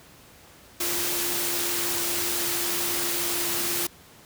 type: tone in noise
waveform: sine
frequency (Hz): 346.6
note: F4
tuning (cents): -13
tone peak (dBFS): -35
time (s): 0.8-3.87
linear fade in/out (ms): 5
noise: white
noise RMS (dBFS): -27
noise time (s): 0.8-3.87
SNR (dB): -11
effects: pink hiss -51 dBFS RMS until 4.25 s + high-pass 60 Hz 12 dB/octave